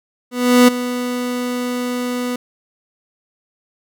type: tone with ADSR envelope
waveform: 30% pulse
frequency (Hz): 246.9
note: B3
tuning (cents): 0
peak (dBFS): -3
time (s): 0.31-2.36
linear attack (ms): 370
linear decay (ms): 10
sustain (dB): -14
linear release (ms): 4
effects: none